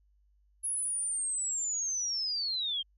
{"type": "linear sweep", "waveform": "sine", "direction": "down", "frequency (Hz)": [10600, 3136], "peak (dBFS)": -30, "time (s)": [0.63, 2.83], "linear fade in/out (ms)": 20, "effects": ["added 50 Hz sine -64 dBFS peak until 2.97 s"]}